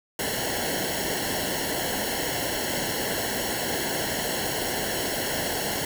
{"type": "noise with comb filter", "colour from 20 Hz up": "pink", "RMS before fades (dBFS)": -28, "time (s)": [0.19, 5.85], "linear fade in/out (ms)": 2, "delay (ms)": 0.82, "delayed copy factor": -0.9, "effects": []}